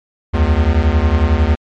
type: beating tone pair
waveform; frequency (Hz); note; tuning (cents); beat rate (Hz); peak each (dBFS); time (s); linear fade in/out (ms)
square; 70.9 / 81.9; C#2 / E2; +40 / -11; 11; -14; 0.33-1.56; 20
effects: low-pass 3000 Hz 12 dB/octave + MP3 64 kbps